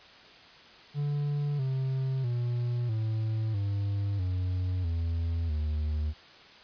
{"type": "tone with pitch steps", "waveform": "triangle", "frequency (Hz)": [145.2, 132.38, 120.7, 110.04, 100.33, 91.47, 83.4, 76.03], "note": ["D3", "C3", "B2", "A2", "G2", "F#2", "E2", "D#2"], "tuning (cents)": [-19, 21, -39, 1, 41, -19, 21, -39], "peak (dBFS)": -25, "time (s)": [0.94, 6.14], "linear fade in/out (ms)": 50, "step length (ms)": 650, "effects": ["white hiss -52 dBFS RMS until 6.63 s", "resampled to 11025 Hz"]}